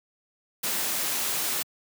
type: noise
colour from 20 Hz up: white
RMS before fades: -28 dBFS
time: 0.63-1.63 s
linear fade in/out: 10 ms
effects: high-pass 150 Hz 12 dB/octave